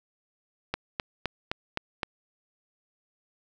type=click train; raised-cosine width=0.3 ms; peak=-12 dBFS; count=6; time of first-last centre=0.74-2.032 s; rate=3.87 Hz; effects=none